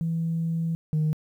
sine tone pair in turn, 164.81 / 154.57 Hz, E3 / D#3, 0 / -11 cents, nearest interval minor second, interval 111 cents, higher first, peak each -23 / -19 dBFS, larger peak second, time 0.01-0.75 / 0.93-1.13 s, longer first, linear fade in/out 0 ms, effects tanh soft clip ceiling -19 dBFS + 10-bit

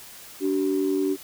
sine tone pair together, 289.5 / 380.5 Hz, D4 / F#4, -25 / +48 cents, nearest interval perfect fourth, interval 473 cents, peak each -23 dBFS, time 0.4-1.17 s, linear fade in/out 50 ms, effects tanh soft clip ceiling -14 dBFS + white hiss -44 dBFS RMS until 1.23 s

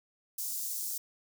white high-pass noise, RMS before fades -36 dBFS, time 0.38-0.98 s, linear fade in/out 5 ms, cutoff 5500 Hz, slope 24 dB/octave, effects none

